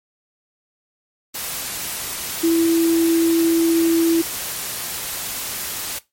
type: tone in noise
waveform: sine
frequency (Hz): 331.3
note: E4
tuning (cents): +9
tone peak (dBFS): -13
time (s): 2.43-4.22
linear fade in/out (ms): 10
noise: white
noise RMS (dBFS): -27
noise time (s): 1.34-5.99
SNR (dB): +11
effects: noise-tail reverb RT60 0.2 s tail -18 dB re dry + MP3 64 kbps